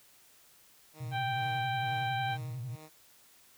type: tone with tremolo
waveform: 10% pulse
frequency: 155.56 Hz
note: D#3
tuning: in tune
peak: -40 dBFS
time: 0.93-2.9 s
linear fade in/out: 50 ms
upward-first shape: sine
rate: 2.2 Hz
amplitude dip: 75%
type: tone with vibrato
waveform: sine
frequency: 123.1 Hz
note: B2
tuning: 5 cents flat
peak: -36 dBFS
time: 1-2.76 s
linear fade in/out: 10 ms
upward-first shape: sine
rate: 11 Hz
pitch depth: 130 cents each way
type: harmonic tone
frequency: 784 Hz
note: G5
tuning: in tune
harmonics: 1 / 2 / 3 / 4 / 5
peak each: -32 / -38 / -42 / -44 / -46 dBFS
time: 1.11-2.38 s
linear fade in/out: 50 ms
effects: white hiss -61 dBFS RMS until 3.57 s